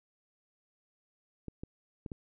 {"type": "clicks", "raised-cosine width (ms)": 3, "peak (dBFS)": -27, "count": 4, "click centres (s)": [1.483, 1.635, 2.062, 2.118], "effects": []}